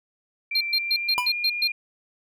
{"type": "tone with pitch glide", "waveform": "sine", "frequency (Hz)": [2349, 2419], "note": ["D7", "D#7"], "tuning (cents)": [0, -49], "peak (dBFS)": -26, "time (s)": [0.51, 1.72], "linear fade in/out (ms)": 5, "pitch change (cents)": 51, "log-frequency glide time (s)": [0.67, 1.38]}
{"type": "tone bursts", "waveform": "triangle", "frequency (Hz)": 4186, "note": "C8", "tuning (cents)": 0, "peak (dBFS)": -18, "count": 7, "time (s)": [0.55, 1.676], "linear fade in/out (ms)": 5, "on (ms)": 58, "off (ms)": 120}
{"type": "tone with exponential decay", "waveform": "square", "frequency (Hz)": 987.8, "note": "B5", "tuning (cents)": 0, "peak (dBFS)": -18, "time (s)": [1.18, 1.31], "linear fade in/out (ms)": 0, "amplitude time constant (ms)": 27}
{"effects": []}